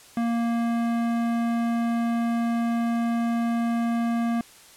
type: tone with tanh clipping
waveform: sine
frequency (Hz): 233.1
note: A#3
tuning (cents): 0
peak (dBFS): -24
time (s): 0.17-4.41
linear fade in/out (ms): 2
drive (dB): 17
effects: white hiss -50 dBFS RMS until 4.76 s + low-pass 11000 Hz 12 dB/octave